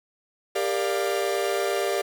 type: chord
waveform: 45% pulse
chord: G minor seventh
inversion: none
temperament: equal with one note detuned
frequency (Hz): 397.7 / 466.2 / 587.3 / 698.5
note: G4 / Bb4 / D5 / F5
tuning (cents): +25 / 0 / 0 / 0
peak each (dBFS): -27 / -30 / -29 / -31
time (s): 0.55-2.02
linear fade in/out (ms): 10
effects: none